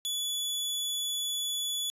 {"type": "tone", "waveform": "sawtooth", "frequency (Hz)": 3425, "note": "A7", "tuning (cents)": -47, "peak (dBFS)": -27, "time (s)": [0.05, 1.9], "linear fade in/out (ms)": 0, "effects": ["resampled to 32000 Hz"]}